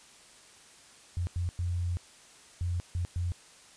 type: tone bursts at uneven times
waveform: sine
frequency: 87.9 Hz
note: F2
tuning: 12 cents sharp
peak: -28 dBFS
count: 6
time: 1.17-1.27 / 1.36-1.49 / 1.59-1.97 / 2.61-2.8 / 2.95-3.05 / 3.16-3.32 s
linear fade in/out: 0 ms
effects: white hiss -55 dBFS RMS until 3.76 s + resampled to 22050 Hz

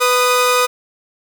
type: tone pair together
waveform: sawtooth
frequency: 497 / 1237 Hz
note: B4 / D#6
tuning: +11 / -10 cents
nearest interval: octave + major third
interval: 1579 cents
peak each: -11 dBFS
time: 0-0.67 s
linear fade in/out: 20 ms
effects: 7-bit

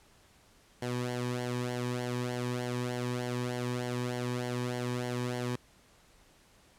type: tone with flanger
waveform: sawtooth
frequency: 123.3 Hz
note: B2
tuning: 2 cents flat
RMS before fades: -34 dBFS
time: 0.82-5.56 s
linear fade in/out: 5 ms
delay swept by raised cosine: 0.79 to 1.48 ms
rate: 3.3 Hz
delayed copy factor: -0.7
effects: pink hiss -62 dBFS RMS until 6.78 s + low-pass 11000 Hz 12 dB/octave

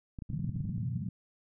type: clicks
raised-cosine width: 5 ms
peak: -28 dBFS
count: 12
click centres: 0.188 / 0.222 / 0.302 / 0.334 / 0.393 / 0.445 / 0.493 / 0.56 / 0.605 / 0.653 / 0.694 / 0.78 s
type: band-pass noise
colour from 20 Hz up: pink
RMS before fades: -35 dBFS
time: 0.29-1.09 s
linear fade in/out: 5 ms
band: 100 to 200 Hz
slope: 48 dB/octave
effects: none

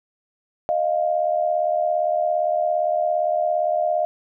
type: tone pair together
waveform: sine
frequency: 620 / 697.5 Hz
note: D#5 / F5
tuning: -6 / -2 cents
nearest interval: major second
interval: 204 cents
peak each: -21 dBFS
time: 0.69-4.05 s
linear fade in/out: 0 ms
effects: none

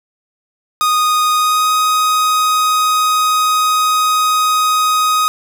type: tone with pitch glide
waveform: 45% pulse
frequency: 1239 to 1253.4 Hz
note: D#6 to D#6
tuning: -8 to +12 cents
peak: -11 dBFS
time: 0.81-5.28 s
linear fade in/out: 0 ms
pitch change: +20 cents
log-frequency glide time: 1.34-1.71 s
effects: none

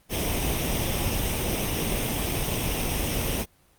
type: noise with comb filter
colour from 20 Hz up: pink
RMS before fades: -26 dBFS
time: 0.09-3.46 s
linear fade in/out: 50 ms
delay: 0.34 ms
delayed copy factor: +0.55
effects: pink hiss -61 dBFS RMS until 3.78 s + Opus 32 kbps

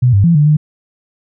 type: tone with pitch steps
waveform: sine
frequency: 124.7 / 99.6 / 169.1 / 148.1 / 151.4 Hz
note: B2 / G2 / E3 / D3 / D#3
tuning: +17 / +28 / +44 / +15 / -47 cents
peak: -6 dBFS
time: 0.02-0.57 s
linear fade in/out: 10 ms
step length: 110 ms
effects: none

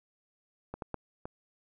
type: clicks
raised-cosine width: 1 ms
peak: -24 / -23 / -20 / -25 dBFS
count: 4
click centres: 0.74 / 0.822 / 0.943 / 1.255 s
effects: none

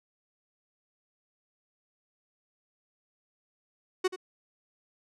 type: tone with echo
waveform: 45% pulse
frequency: 371.2 Hz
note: F#4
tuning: 6 cents sharp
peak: -23 dBFS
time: 4.04-4.08 s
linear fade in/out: 10 ms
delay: 82 ms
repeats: 1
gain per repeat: -13 dB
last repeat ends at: 4.162 s
effects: low-pass 8000 Hz 12 dB/octave

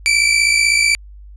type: tone pair together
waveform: sawtooth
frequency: 2298 / 2354 Hz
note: D7 / D7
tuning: -38 / +3 cents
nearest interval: unison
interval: 41 cents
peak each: -11 dBFS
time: 0.06-0.95 s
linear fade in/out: 0 ms
effects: added 50 Hz sine -35 dBFS peak until 1.36 s + resampled to 24000 Hz

